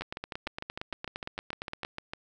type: two click trains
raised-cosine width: 0.3 ms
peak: -20 / -19 dBFS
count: 15 / 17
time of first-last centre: 0.02-2.135 / 0.01-1.849 s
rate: 6.62 / 8.7 Hz
effects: none